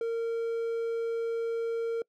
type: tone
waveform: triangle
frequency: 460 Hz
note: A#4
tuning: 23 cents flat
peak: -26 dBFS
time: 0.01-2.02 s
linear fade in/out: 2 ms
effects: noise-tail reverb RT60 0.1 s tail -25 dB re dry